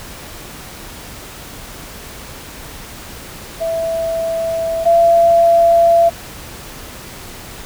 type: tone pair in turn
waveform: sine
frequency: 659.3 / 676.7 Hz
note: E5 / E5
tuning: 0 / +45 cents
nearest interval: unison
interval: 45 cents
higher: second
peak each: -16 / -7 dBFS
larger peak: second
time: 3.6-4.85 / 4.85-6.1 s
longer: neither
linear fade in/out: 20 ms
effects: pink hiss -33 dBFS RMS until 7.65 s